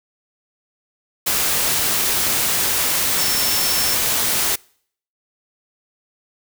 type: tone in noise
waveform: sine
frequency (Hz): 5390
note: E8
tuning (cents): +38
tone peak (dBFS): -24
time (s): 3.18-3.95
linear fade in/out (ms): 10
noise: white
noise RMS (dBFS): -19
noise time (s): 1.26-4.56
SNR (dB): -8
effects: noise-tail reverb RT60 0.6 s tail -26 dB re dry